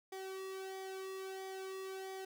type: tone with flanger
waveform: sawtooth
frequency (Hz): 381.8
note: G4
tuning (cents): -46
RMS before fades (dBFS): -45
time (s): 0.12-2.25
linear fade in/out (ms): 5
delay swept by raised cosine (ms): 0.72 to 1.32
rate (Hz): 1.5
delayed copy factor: -0.7
effects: none